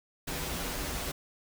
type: noise with comb filter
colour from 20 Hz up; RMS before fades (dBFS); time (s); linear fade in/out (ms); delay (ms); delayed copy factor
pink; -35; 0.27-1.12; 10; 9.3; -1
effects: none